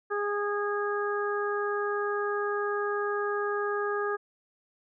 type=harmonic tone; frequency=411 Hz; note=G#4; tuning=18 cents flat; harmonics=1 / 2 / 3 / 4; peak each=-29 / -38 / -33 / -35 dBFS; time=0.1-4.17 s; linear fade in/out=20 ms; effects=none